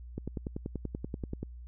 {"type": "click train", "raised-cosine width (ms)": 3, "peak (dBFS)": -22, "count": 14, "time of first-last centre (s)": [0.18, 1.43], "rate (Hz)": 10.4, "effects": ["added 60 Hz sine -43 dBFS peak until 1.67 s"]}